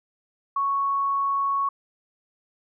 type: tone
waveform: sine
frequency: 1108.7 Hz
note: C#6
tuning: in tune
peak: -21 dBFS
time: 0.56-1.69 s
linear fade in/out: 5 ms
effects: none

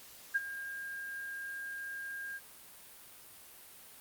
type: tone with ADSR envelope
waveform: sine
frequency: 1612 Hz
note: G6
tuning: 48 cents sharp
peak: -25 dBFS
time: 0.34-2.4 s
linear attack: 18 ms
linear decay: 29 ms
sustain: -14 dB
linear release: 39 ms
effects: white hiss -54 dBFS RMS until 4 s + Opus 48 kbps

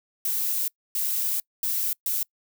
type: noise bursts at uneven times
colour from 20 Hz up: violet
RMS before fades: -26 dBFS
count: 4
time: 0.25-0.68 / 0.95-1.4 / 1.63-1.93 / 2.06-2.23 s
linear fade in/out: 2 ms
effects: noise-tail reverb RT60 0.1 s tail -26 dB re dry

